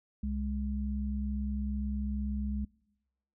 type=tone pair together; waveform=sine; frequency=65.41 / 207.7 Hz; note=C2 / G#3; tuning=0 / 0 cents; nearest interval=octave + minor sixth; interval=2000 cents; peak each=-33 / -34 dBFS; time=0.23-2.65 s; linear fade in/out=5 ms; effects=noise-tail reverb RT60 1.0 s tail -25 dB re dry